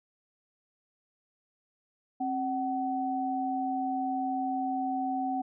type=tone pair together; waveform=sine; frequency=266.4 / 753.5 Hz; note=C4 / F#5; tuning=+31 / +31 cents; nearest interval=octave + tritone; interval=1800 cents; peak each=-32 / -30 dBFS; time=2.2-5.42 s; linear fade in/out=10 ms; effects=none